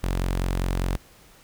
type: tone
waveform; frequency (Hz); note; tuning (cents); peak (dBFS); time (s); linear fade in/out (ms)
sawtooth; 45; F#1; -47; -19; 0.03-0.97; 10
effects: pink hiss -53 dBFS RMS until 1.43 s